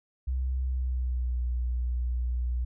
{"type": "tone with pitch glide", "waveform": "sine", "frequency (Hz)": [64.4, 60.96], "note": ["C2", "B1"], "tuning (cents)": [-27, -22], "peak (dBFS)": -26, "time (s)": [0.27, 2.65], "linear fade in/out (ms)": 10, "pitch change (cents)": -95, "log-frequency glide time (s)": [0.62, 1.41], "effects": []}